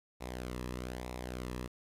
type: tone with flanger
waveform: sawtooth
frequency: 62 Hz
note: B1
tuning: 7 cents sharp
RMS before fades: -41 dBFS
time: 0.2-1.68 s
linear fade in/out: 20 ms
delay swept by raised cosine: 0.64 to 1.37 ms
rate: 1.1 Hz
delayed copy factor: -0.6
effects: resampled to 32000 Hz + 11-bit